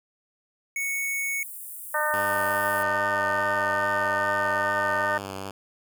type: tone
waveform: square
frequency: 2217 Hz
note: C#7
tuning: in tune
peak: -27 dBFS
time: 0.76-1.43 s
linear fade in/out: 2 ms
type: high-pass noise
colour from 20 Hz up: pink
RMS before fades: -39 dBFS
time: 0.8-2.83 s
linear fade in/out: 2 ms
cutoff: 8900 Hz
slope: 48 dB/octave
type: harmonic tone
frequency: 303.1 Hz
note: D#4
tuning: 45 cents flat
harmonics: 2 / 3 / 4 / 5 / 6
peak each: -29 / -29 / -29 / -29 / -29 dBFS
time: 1.94-5.18 s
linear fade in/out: 5 ms
type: tone with vibrato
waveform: 5% pulse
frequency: 98 Hz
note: G2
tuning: in tune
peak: -22 dBFS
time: 2.13-5.51 s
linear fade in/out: 5 ms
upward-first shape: triangle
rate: 2.4 Hz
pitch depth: 42 cents each way
effects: none